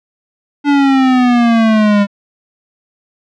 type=exponential sweep; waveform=square; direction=down; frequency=290.4 to 200.1 Hz; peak=-8 dBFS; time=0.64-2.07 s; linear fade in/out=50 ms; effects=low-pass 3000 Hz 12 dB/octave